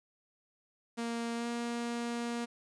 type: tone with pitch glide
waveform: sawtooth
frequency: 233.1 to 236.5 Hz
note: A#3 to A#3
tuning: 0 to +25 cents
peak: -30 dBFS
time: 0.97-2.46 s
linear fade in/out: 20 ms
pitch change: +25 cents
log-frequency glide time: 1.35-1.47 s
effects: resampled to 22050 Hz + 10-bit